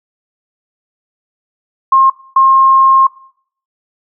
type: tone bursts at uneven times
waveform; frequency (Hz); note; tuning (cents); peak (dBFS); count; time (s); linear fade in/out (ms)
sine; 1068; C6; +35; -4; 2; 1.92-2.1 / 2.36-3.07; 5
effects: noise-tail reverb RT60 0.6 s tail -21 dB re dry